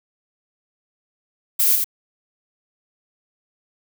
violet noise with echo, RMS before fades -17 dBFS, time 1.59-1.76 s, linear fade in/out 10 ms, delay 84 ms, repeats 1, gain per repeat -4 dB, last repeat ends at 1.844 s, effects none

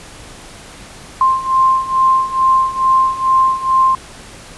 sine beating tone pair, 1050 / 1052.3 Hz, C6 / C6, +6 / +10 cents, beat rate 2.3 Hz, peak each -15 / -12 dBFS, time 1.21-3.95 s, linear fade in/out 2 ms, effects pink hiss -36 dBFS RMS until 4.57 s + resampled to 24000 Hz

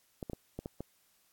clicks, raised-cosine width 2 ms, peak -25 dBFS, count 6, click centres 0.228 / 0.298 / 0.333 / 0.59 / 0.659 / 0.806 s, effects white hiss -70 dBFS RMS until 1.32 s + AAC 64 kbps

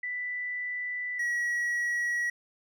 sine / triangle tone pair in turn, 1980 / 1918.1 Hz, B6 / A#6, +4 / +49 cents, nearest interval minor second, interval 55 cents, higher first, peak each -31 / -25 dBFS, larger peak second, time 0.03-1.19 / 1.19-2.3 s, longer first, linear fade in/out 5 ms, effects none

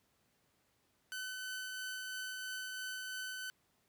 sawtooth tone with tremolo, 1514 Hz, F#6, 39 cents sharp, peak -36 dBFS, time 1.12-3.5 s, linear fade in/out 0 ms, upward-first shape triangle, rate 3 Hz, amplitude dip 25%, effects pink hiss -75 dBFS RMS until 3.88 s + high-pass 80 Hz 12 dB/octave

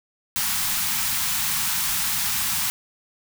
white band-stop noise, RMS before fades -24 dBFS, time 0.36-2.7 s, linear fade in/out 0 ms, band 240 to 780 Hz, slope 48 dB/octave, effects none

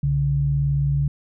sine tone pair together, 62.9 / 141.21 Hz, B1 / C#3, +32 / +32 cents, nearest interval octave + major second, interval 1400 cents, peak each -26 / -18 dBFS, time 0.03-1.08 s, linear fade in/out 5 ms, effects none

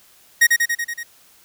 45% pulse tone with echo, 1877 Hz, A#6, 11 cents sharp, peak -9 dBFS, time 0.41-0.47 s, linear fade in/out 10 ms, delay 94 ms, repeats 6, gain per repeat -3 dB, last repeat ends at 1.034 s, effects white hiss -52 dBFS RMS until 1.44 s

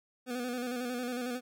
25% pulse tone with vibrato, 246.9 Hz, B3, in tune, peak -30 dBFS, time 0.26-1.41 s, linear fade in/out 50 ms, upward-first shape square, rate 11 Hz, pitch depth 42 cents each way, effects none

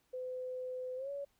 sine tone with pitch glide, 508 to 563.7 Hz, B4 to C#5, +49 to +29 cents, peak -38 dBFS, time 0.13-1.25 s, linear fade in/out 10 ms, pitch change +180 cents, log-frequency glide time 0.96-1.1 s, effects pink hiss -75 dBFS RMS until 1.39 s

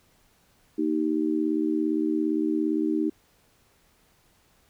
sine tone with amplitude modulation, 311.1 Hz, D#4, in tune, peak -18 dBFS, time 0.78-3.1 s, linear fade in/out 10 ms, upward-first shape sine, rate 77.5 Hz, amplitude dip 95%, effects pink hiss -63 dBFS RMS until 4.69 s

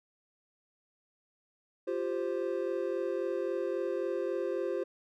triangle chord, F suspended second, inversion none, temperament just, 349.2 / 392.9 / 523.8 Hz, F4 / G4 / C5, 0 / +4 / +2 cents, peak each -33 dBFS, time 1.87-4.84 s, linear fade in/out 10 ms, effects none

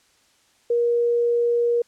sine tone, 474.4 Hz, A#4, 30 cents sharp, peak -17 dBFS, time 0.7-1.82 s, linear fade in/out 5 ms, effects white hiss -60 dBFS RMS until 1.87 s + low-pass 8000 Hz 12 dB/octave

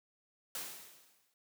white noise with exponential decay, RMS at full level -39 dBFS, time 0.55-1.34 s, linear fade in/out 1 ms, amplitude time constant 170 ms, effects high-pass 150 Hz 12 dB/octave

